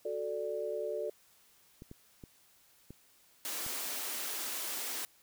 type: chord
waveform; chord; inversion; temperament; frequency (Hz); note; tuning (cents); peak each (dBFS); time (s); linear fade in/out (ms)
sine; D major; first; equal; 370 / 440 / 587.3; F#4 / A4 / D5; 0 / 0 / 0; -41 / -37 / -37; 0.05-1.1; 5
type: clicks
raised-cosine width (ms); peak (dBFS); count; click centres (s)
3; -34; 5; 1.821 / 1.914 / 2.238 / 2.906 / 3.664
type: high-pass noise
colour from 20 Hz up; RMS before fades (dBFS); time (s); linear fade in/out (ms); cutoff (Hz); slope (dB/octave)
white; -38; 3.45-5.05; 0; 230; 48
effects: white hiss -65 dBFS RMS until 5.22 s